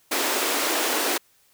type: high-pass noise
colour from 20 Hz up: pink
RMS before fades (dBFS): -24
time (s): 0.11-1.18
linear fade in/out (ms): 10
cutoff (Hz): 270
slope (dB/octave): 48
effects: white hiss -61 dBFS RMS until 1.53 s